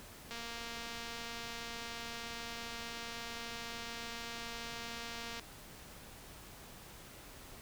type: click train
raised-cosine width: 0.2 ms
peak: -27 dBFS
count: 1186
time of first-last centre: 0.31-5.396 s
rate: 233 Hz
effects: pink hiss -53 dBFS RMS until 7.61 s